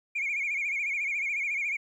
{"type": "tone with vibrato", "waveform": "sine", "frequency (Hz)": 2286, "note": "D7", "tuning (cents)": -47, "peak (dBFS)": -26, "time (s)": [0.15, 1.77], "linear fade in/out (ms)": 10, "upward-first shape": "sine", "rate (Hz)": 14, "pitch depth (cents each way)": 110, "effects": ["tanh soft clip ceiling -24 dBFS", "11-bit"]}